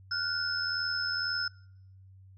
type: tone cluster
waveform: sine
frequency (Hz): 1411 / 1493 / 5210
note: F6 / F#6 / E8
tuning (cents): +17 / +15 / -21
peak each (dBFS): -34 / -35 / -32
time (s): 0.11-1.48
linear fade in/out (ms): 5
effects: noise-tail reverb RT60 0.8 s tail -26 dB re dry + added 95 Hz sine -51 dBFS peak until 2.37 s